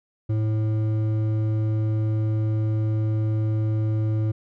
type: tone with hard clipping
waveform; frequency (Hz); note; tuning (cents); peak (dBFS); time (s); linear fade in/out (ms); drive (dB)
triangle; 108.8; A2; -19; -22; 0.29-4.32; 10; 12
effects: none